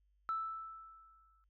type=tone with exponential decay; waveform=sine; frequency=1318.5 Hz; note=E6; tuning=in tune; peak=-32 dBFS; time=0.29-1.44 s; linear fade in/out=0 ms; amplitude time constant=250 ms; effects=tanh soft clip ceiling -28 dBFS + added 50 Hz sine -70 dBFS peak until 1.49 s